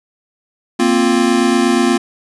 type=chord; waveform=square; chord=Bb suspended second; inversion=none; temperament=equal; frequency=233.1 / 261.6 / 349.2 Hz; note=Bb3 / C4 / F4; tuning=0 / 0 / 0 cents; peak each=-16 dBFS; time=0.79-1.98 s; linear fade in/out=10 ms; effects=resampled to 24000 Hz + 8-bit